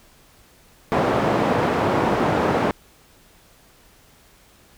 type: band-pass noise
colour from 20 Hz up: white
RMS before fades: -20 dBFS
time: 0.92-2.71 s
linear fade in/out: 0 ms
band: 110 to 770 Hz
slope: 12 dB/octave
effects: pink hiss -53 dBFS RMS until 4.77 s